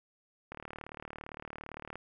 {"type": "click train", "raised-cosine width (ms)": 0.5, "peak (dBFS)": -27, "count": 55, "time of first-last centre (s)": [0.52, 1.956], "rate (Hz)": 37.6, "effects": []}